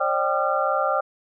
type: tone cluster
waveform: sine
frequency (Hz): 542 / 606 / 781 / 1200 / 1369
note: C#5 / D#5 / G5 / D6 / F6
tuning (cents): -39 / -46 / -7 / +37 / -35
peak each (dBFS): -26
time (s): 0-1.01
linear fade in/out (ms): 10
effects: none